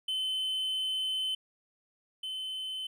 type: tone pair in turn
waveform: triangle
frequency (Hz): 3055 / 3055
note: G7 / G7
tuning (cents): -45 / -45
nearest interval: unison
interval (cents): 0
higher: neither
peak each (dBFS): -28 / -33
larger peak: first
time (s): 0.08-1.35 / 2.23-2.87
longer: first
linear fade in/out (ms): 5
effects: none